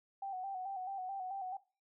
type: tone with vibrato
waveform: sine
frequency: 762 Hz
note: G5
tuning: 49 cents flat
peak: -38 dBFS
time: 0.22-1.57 s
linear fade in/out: 5 ms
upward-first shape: square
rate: 4.6 Hz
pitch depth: 51 cents each way
effects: noise-tail reverb RT60 0.3 s tail -17 dB re dry